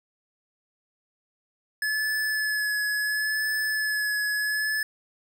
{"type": "tone with vibrato", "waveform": "square", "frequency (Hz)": 1714, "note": "A6", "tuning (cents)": -46, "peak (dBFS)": -25, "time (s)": [1.82, 4.83], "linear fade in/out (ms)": 2, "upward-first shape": "sine", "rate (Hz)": 0.72, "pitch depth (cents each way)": 21, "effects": []}